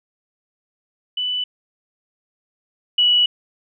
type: tone pair in turn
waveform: sine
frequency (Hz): 2984 / 2940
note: F#7 / F#7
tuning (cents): +14 / -12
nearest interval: unison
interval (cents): 26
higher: first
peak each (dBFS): -20 / -12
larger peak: second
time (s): 1.17-1.44 / 2.98-3.26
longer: second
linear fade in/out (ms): 5
effects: none